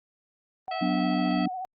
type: tone with vibrato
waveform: sine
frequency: 740 Hz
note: F#5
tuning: in tune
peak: -31 dBFS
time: 0.68-1.65 s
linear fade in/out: 0 ms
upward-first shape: sine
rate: 14 Hz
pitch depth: 47 cents each way
type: harmonic tone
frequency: 652 Hz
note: E5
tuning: 19 cents flat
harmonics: 1 / 2 / 3 / 4 / 5 / 7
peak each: -35 / -38 / -40 / -41 / -42 / -43 dBFS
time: 0.71-1.46 s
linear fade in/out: 5 ms
type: chord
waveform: sine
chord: B minor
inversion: second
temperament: equal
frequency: 185 / 246.9 / 293.7 Hz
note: F#3 / B3 / D4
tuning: 0 / 0 / 0 cents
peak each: -28 dBFS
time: 0.81-1.48 s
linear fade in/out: 10 ms
effects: Opus 32 kbps